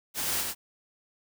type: noise with echo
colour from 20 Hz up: white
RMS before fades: -31 dBFS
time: 0.14-0.45 s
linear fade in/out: 50 ms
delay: 100 ms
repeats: 1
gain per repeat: -2 dB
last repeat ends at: 0.55 s
effects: none